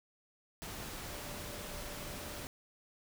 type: tone in noise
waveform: sine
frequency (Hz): 587.3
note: D5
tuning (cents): 0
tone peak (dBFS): -53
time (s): 1.1-2.45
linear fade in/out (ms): 0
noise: pink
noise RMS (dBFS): -44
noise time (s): 0.62-2.47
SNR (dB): -12
effects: none